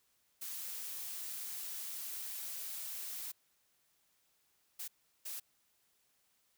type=noise bursts at uneven times; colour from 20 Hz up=blue; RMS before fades=-43 dBFS; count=3; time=0.41-3.32 / 4.79-4.88 / 5.25-5.4 s; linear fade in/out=10 ms; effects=white hiss -75 dBFS RMS until 6.57 s